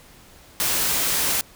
white noise, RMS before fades -22 dBFS, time 0.6-1.41 s, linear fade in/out 0 ms, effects pink hiss -49 dBFS RMS until 1.55 s

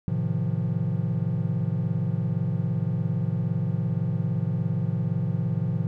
triangle chord, F dominant seventh, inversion first, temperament just, 109.13 / 130.96 / 157.15 / 174.61 Hz, A2 / C3 / Eb3 / F3, -14 / +2 / +18 / 0 cents, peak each -27 dBFS, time 0.08-5.87 s, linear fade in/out 0 ms, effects none

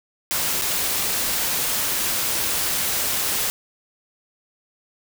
white noise with dropouts, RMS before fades -23 dBFS, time 0.31-3.5 s, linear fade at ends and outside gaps 0 ms, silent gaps 0.614-0.62 s, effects none

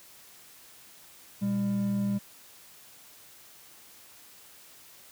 triangle tone pair together, 118.9 / 200.1 Hz, A#2 / G3, +35 / +36 cents, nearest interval major sixth, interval 901 cents, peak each -33 / -24 dBFS, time 1.41-2.19 s, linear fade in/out 20 ms, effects white hiss -53 dBFS RMS until 5.11 s + high-pass 60 Hz 12 dB/octave

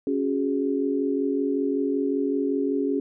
sine chord, C# suspended fourth, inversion none, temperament equal, 277.2 / 370 / 415.3 Hz, C#4 / F#4 / G#4, 0 / 0 / 0 cents, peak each -24 / -29 / -27 dBFS, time 0.07-3 s, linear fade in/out 2 ms, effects none

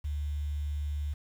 sine tone with quantisation, 73.4 Hz, D2, in tune, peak -30 dBFS, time 0.04-1.14 s, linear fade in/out 10 ms, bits 9, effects none

